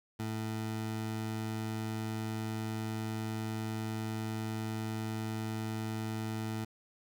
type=tone; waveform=20% pulse; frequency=110 Hz; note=A2; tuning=in tune; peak=-30 dBFS; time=0.19-6.65 s; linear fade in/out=10 ms; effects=10-bit